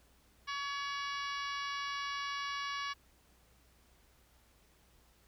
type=harmonic tone with a mistuned harmonic; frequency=564 Hz; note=C#5; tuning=30 cents sharp; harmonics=2 / 3 / 4 / 5 / 6 / 7 / 8 / 9 / 10; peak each=-39 / -43 / -45 / -47 / -49 / -50 / -51 / -52 / -53 dBFS; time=0.47-2.94 s; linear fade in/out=20 ms; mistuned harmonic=5; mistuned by=+24 cents; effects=added 60 Hz sine -68 dBFS peak until 5.27 s + pink hiss -68 dBFS RMS until 5.27 s